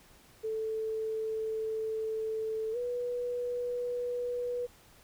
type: tone with pitch glide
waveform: sine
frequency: 440 to 488.2 Hz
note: A4 to B4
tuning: 0 to -20 cents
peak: -31 dBFS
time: 0.43-4.67 s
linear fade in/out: 20 ms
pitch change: +180 cents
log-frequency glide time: 2.72-2.77 s
effects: pink hiss -59 dBFS RMS until 5.03 s